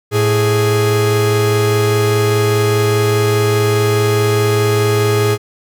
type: tone pair together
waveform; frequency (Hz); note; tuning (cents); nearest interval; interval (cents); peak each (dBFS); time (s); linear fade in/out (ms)
45% pulse; 110 / 415.1; A2 / G#4; 0 / -1; octave + major seventh; 2299; -14; 0.11-5.38; 50
effects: none